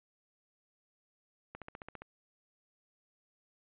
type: click train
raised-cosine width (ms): 0.5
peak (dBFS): -29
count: 8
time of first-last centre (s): 1.55-2.02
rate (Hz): 14.9
effects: resampled to 8000 Hz